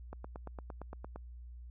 click train, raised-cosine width 1 ms, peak -30 dBFS, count 10, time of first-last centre 0.13-1.16 s, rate 8.74 Hz, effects added 60 Hz sine -46 dBFS peak until 1.7 s

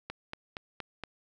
click train, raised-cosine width 0.3 ms, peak -21 dBFS, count 5, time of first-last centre 0.1-1.037 s, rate 4.27 Hz, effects none

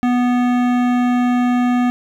sine tone with hard clipping, 246 Hz, B3, 7 cents flat, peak -15 dBFS, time 0.03-1.9 s, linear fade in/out 0 ms, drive 16 dB, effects none

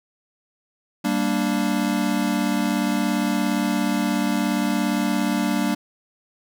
square chord, G minor, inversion none, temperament equal, 196 / 233.1 / 293.7 Hz, G3 / Bb3 / D4, 0 / 0 / 0 cents, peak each -25 dBFS, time 1.04-5.75 s, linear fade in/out 10 ms, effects none

